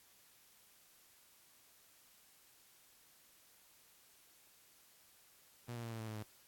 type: tone with pitch steps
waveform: sawtooth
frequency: 120 / 117.67 / 115.38 / 113.13 / 110.93 / 108.78 / 106.66 Hz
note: B2 / A#2 / A#2 / A2 / A2 / A2 / G#2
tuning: -49 / +17 / -17 / +49 / +15 / -19 / +47 cents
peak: -39 dBFS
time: 5.68-6.233 s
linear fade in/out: 10 ms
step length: 79 ms
effects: white hiss -66 dBFS RMS until 6.47 s + AAC 64 kbps